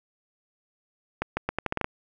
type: accelerating click train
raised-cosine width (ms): 0.5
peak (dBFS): -11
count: 9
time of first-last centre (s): 1.22-1.844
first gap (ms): 150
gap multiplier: 0.8
effects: none